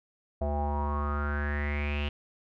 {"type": "tone with low-pass filter sweep", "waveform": "square", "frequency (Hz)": 73, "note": "D2", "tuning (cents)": -10, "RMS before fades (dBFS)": -30, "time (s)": [0.41, 2.09], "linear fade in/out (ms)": 5, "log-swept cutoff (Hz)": [680, 2900], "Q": 8.6, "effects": []}